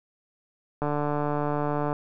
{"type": "click train", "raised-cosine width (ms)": 1, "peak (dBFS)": -14, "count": 164, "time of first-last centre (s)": [0.82, 1.929], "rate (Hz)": 147, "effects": []}